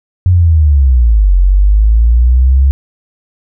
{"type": "linear two-way sweep", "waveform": "sine", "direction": "down then up", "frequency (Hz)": [92.5, 44.54, 68.7], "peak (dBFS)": -4, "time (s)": [0.26, 2.71], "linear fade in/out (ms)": 0, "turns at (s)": 1.36, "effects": []}